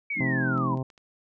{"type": "linear sweep", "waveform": "sine", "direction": "down", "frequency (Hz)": [2302, 932.3], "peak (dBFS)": -27, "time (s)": [0.1, 0.75], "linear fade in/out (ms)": 5}
{"type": "chord", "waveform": "sine", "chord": "F dominant seventh", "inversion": "none", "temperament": "just", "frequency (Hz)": [174.61, 218.3, 261.9, 314.3], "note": ["F3", "A3", "C4", "Eb4"], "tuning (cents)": [0, -13, 2, 18], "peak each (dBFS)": -34, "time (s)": [0.15, 0.79], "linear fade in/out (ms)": 50}
{"type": "harmonic tone", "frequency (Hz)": 130.81, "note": "C3", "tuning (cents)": 0, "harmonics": [1, 2, 3, 4, 5, 6, 7, 8], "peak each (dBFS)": [-28, -34, -38, -40, -42, -44, -45, -46], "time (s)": [0.2, 0.83], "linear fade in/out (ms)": 5}
{"type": "clicks", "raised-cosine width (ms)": 0.2, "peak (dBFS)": -36, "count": 4, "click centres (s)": [0.578, 0.774, 0.902, 0.978]}
{"effects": []}